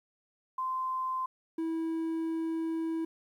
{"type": "tone pair in turn", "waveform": ["sine", "triangle"], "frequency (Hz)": [1037, 325.7], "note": ["C6", "E4"], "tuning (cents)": [-16, -21], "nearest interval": "octave + minor sixth", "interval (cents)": 2005, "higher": "first", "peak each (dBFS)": [-30, -28], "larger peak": "second", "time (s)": [[0.58, 1.26], [1.58, 3.05]], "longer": "second", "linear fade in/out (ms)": 5, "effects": ["11-bit"]}